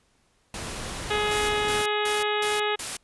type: noise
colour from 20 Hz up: pink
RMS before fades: -34 dBFS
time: 0.54-1.82 s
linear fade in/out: 2 ms
type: harmonic tone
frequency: 419.7 Hz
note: G#4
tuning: 18 cents sharp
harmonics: 1 / 2 / 3 / 4 / 5 / 6 / 7 / 8 / 9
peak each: -27 / -30 / -32 / -33 / -34 / -35 / -35 / -36 / -37 dBFS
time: 1.1-2.76 s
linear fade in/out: 10 ms
type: noise bursts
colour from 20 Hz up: white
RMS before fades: -32 dBFS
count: 5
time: 1.31-2.97 s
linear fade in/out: 5 ms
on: 180 ms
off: 190 ms
effects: pink hiss -66 dBFS RMS until 3.03 s + resampled to 24000 Hz